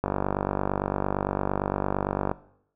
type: click train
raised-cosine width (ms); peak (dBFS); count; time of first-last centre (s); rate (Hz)
1; -11; 112; 0.04-2.315; 48.8
effects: noise-tail reverb RT60 0.7 s tail -18 dB re dry